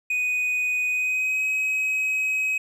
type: tone with pitch glide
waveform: triangle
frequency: 2489 to 2540 Hz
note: D#7 to D#7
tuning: 0 to +35 cents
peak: -20 dBFS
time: 0.1-2.58 s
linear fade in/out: 5 ms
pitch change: +35 cents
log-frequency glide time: 0.89-1.44 s
effects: none